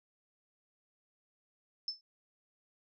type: tone with exponential decay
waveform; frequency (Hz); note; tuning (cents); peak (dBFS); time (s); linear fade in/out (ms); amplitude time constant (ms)
sine; 5274; E8; 0; -30; 1.88-2.01; 2; 28
effects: none